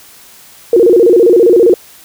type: tone with vibrato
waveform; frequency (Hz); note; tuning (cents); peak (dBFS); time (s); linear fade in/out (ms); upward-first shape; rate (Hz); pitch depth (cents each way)
sine; 409.3; G#4; -25; -3; 0.73-1.74; 2; square; 15; 230
effects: white hiss -39 dBFS RMS until 2.04 s